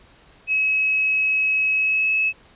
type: tone with pitch glide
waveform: sine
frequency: 2564 to 2585 Hz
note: E7 to E7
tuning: -49 to -34 cents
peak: -17 dBFS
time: 0.47-2.33 s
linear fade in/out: 50 ms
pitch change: +15 cents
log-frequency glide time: 1.74-2.13 s
effects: pink hiss -52 dBFS RMS until 2.55 s + resampled to 8000 Hz